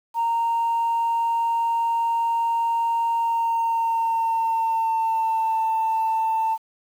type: tone with pitch glide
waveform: sine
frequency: 925 to 890.9 Hz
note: A#5 to A5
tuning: -14 to +21 cents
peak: -18 dBFS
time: 0.14-6.58 s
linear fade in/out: 50 ms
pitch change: -65 cents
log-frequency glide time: 3.16-5.61 s
effects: tanh soft clip ceiling -16 dBFS + 8-bit